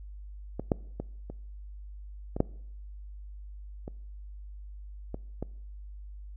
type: clicks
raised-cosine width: 2 ms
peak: -19 / -10 / -20 / -26 / -20 / -9 / -25 / -22 / -20 dBFS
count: 9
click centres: 0.596 / 0.718 / 1 / 1.3 / 2.365 / 2.404 / 3.879 / 5.144 / 5.426 s
effects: noise-tail reverb RT60 0.7 s tail -23 dB re dry + added 50 Hz sine -41 dBFS peak until 6.36 s